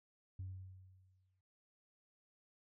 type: tone with exponential decay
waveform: sine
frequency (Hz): 93.7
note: F#2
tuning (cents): +22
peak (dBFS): -40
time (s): 0.39-1.41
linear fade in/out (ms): 5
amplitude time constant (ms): 220
effects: noise-tail reverb RT60 0.8 s tail -19 dB re dry + tanh soft clip ceiling -39 dBFS